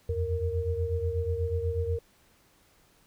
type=tone cluster; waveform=sine; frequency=81.8 / 90 / 463.4 Hz; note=E2 / F#2 / A#4; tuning=-13 / -47 / -10 cents; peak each=-31 dBFS; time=0.09-1.99 s; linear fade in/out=5 ms; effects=pink hiss -63 dBFS RMS until 3.06 s